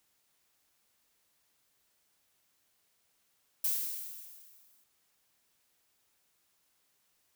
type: noise with exponential decay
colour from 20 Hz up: violet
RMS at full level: -29 dBFS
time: 3.64-4.84 s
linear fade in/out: 5 ms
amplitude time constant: 260 ms
effects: white hiss -74 dBFS RMS until 7.35 s